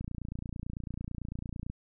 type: click train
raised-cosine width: 5 ms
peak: -25 dBFS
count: 50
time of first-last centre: 0.01-1.7 s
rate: 29 Hz
effects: none